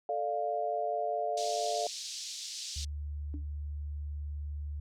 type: chord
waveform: sine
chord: D minor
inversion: second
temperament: equal with one note detuned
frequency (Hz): 440 / 593.8 / 698.5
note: A4 / D5 / F5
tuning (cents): 0 / +19 / 0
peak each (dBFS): -37 / -35 / -32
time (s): 0.09-1.87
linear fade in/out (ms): 2
type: band-pass noise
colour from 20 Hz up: pink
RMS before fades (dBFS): -41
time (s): 1.37-2.85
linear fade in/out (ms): 5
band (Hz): 3900 to 6800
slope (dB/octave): 24
type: tone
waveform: sine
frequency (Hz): 73.42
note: D2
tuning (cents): 0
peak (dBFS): -35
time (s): 2.76-4.8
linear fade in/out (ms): 5
type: tone with exponential decay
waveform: sine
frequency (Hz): 292.1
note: D4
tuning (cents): -9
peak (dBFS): -37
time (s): 3.34-3.46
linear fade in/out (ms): 0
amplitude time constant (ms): 25
effects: none